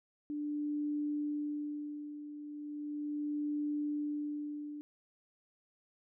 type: tone with tremolo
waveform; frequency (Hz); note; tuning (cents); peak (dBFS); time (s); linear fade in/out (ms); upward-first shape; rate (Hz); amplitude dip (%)
sine; 295.4; D4; +10; -32; 0.3-4.81; 0; sine; 0.37; 70
effects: none